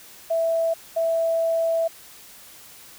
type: tone bursts at uneven times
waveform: sine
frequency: 659.3 Hz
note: E5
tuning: in tune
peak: -19 dBFS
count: 2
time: 0.3-0.74 / 0.96-1.88 s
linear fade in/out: 10 ms
effects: white hiss -46 dBFS RMS until 2.98 s